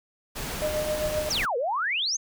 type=noise; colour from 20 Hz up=pink; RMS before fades=-33 dBFS; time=0.35-1.46 s; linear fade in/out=20 ms
type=tone with tremolo; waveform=sine; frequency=610 Hz; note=D#5; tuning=34 cents flat; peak=-23 dBFS; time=0.62-1.29 s; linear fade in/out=0 ms; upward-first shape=triangle; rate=7.6 Hz; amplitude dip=65%
type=exponential two-way sweep; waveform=sine; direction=down then up; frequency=6700 to 455 to 6700 Hz; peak=-24 dBFS; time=1.3-2.17 s; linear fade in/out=10 ms; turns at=1.57 s
effects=none